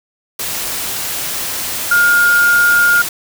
sine tone in noise, 1419 Hz, F6, 27 cents sharp, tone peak -8 dBFS, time 1.91-3.02 s, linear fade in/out 5 ms, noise white, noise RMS -21 dBFS, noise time 0.39-3.09 s, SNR +10 dB, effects none

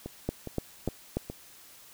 two click trains, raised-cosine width 2 ms, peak -23 / -15 dBFS, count 4 / 4, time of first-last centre 0.06-1.3 / 0.29-1.17 s, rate 2.42 / 3.41 Hz, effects white hiss -53 dBFS RMS until 1.93 s

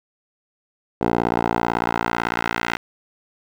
10% pulse tone with band-pass filter sweep, 58 Hz, A#1, 8 cents flat, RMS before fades -22 dBFS, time 1.01-2.77 s, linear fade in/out 5 ms, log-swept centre 560 to 1900 Hz, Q 1.2, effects none

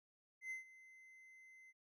triangle tone with ADSR envelope, 2060 Hz, C7, 28 cents flat, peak -40 dBFS, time 0.41-1.73 s, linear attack 98 ms, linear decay 130 ms, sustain -18 dB, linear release 34 ms, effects none

